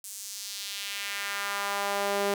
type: tone with high-pass filter sweep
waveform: sawtooth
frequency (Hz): 200.9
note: G3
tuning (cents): +43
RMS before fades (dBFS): -32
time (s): 0.04-2.34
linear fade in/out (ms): 2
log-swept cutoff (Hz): 8400 to 410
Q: 1.4
effects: none